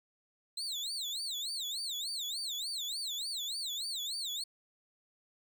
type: tone with vibrato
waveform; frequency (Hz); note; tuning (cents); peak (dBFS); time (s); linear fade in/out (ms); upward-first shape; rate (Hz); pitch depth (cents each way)
35% pulse; 3951; B7; 0; -34; 0.57-4.44; 5; sine; 3.4; 270
effects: none